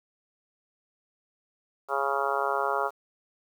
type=harmonic tone; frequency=138.59 Hz; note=C#3; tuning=in tune; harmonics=3 / 4 / 5 / 6 / 7 / 8 / 9 / 10; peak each=-33 / -33 / -33 / -33 / -33 / -33 / -33 / -33 dBFS; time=1.88-2.91 s; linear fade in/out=50 ms; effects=9-bit